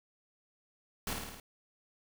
pink noise with echo, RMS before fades -36 dBFS, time 1.07-1.13 s, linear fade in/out 2 ms, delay 54 ms, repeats 5, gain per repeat -3 dB, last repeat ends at 1.4 s, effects none

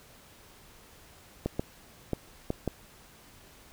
clicks, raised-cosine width 2 ms, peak -15 dBFS, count 5, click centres 1.46 / 1.595 / 2.133 / 2.504 / 2.677 s, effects pink hiss -55 dBFS RMS until 3.72 s

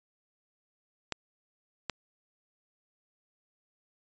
clicks, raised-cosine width 0.2 ms, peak -14 dBFS, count 2, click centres 1.123 / 1.897 s, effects resampled to 16000 Hz

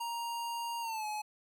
square tone with pitch glide, 936 to 848.5 Hz, A#5 to G#5, +7 to +37 cents, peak -36 dBFS, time 0-1.22 s, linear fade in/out 10 ms, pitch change -170 cents, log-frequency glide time 0.81-1.06 s, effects none

